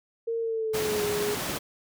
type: tone with pitch glide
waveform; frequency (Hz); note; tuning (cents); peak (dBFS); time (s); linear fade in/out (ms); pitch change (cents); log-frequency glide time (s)
sine; 458.7 to 415.8; A#4 to G#4; -28 to +2; -26; 0.27-1.35; 10; -170; 0.4-1.05
type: high-pass noise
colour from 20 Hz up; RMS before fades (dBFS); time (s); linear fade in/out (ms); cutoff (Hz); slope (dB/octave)
pink; -32; 0.73-1.59; 20; 120; 12
type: noise with exponential growth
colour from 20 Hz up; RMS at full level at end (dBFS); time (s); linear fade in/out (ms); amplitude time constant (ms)
pink; -32; 1.36-1.51; 1; 32
effects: none